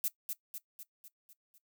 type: noise with echo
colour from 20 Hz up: violet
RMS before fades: -32 dBFS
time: 0.04-0.08 s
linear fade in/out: 0 ms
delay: 250 ms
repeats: 6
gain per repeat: -5 dB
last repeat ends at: 1.58 s
effects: noise-tail reverb RT60 0.1 s tail -18 dB re dry